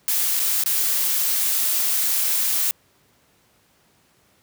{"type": "noise with dropouts", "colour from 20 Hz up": "blue", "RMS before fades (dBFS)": -21, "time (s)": [0.08, 2.71], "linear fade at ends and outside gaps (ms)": 0, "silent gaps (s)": [[0.395, 0.4], [0.637, 0.66]], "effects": ["pink hiss -60 dBFS RMS until 4.42 s", "high-pass 80 Hz 12 dB/octave"]}